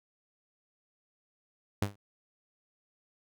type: tone with exponential decay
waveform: sawtooth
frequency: 101 Hz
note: G#2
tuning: 48 cents flat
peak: -20 dBFS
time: 1.82-1.96 s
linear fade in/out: 5 ms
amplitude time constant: 30 ms
effects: none